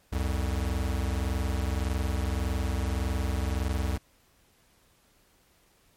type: tone pair together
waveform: square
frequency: 64.88 / 86.6 Hz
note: C2 / F2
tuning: -14 / -14 cents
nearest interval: perfect fourth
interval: 500 cents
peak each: -29 / -31 dBFS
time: 0.12-3.98 s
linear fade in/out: 10 ms
effects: pink hiss -64 dBFS RMS until 5.96 s + MP3 64 kbps